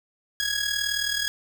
15% pulse tone with amplitude modulation, 1661.2 Hz, G#6, in tune, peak -15 dBFS, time 0.4-1.28 s, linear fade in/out 0 ms, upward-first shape sine, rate 39.1 Hz, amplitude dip 65%, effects 7-bit

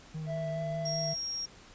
triangle tone with vibrato, 155.6 Hz, D#3, in tune, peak -33 dBFS, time 0.14-1.14 s, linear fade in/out 10 ms, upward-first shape sine, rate 5 Hz, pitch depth 23 cents each way
triangle tone with pitch glide, 659.3 to 668.1 Hz, E5 to E5, 0 to +23 cents, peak -32 dBFS, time 0.26-1.16 s, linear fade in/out 50 ms, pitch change +23 cents, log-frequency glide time 0.54-0.63 s
sine tone, 5590 Hz, F8, 1 cent sharp, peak -33 dBFS, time 0.85-1.46 s, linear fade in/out 10 ms
effects pink hiss -54 dBFS RMS until 1.74 s + resampled to 16000 Hz

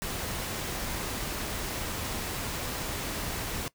pink noise, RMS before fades -34 dBFS, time 0.02-3.68 s, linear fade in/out 0 ms, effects noise-tail reverb RT60 0.1 s tail -19 dB re dry

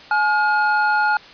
triangle tone pair together, 847.3 / 1425 Hz, G#5 / F6, +34 / +34 cents, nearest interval major sixth, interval 900 cents, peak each -16 dBFS, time 0.11-1.17 s, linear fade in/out 2 ms, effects white hiss -42 dBFS RMS until 1.33 s + resampled to 11025 Hz

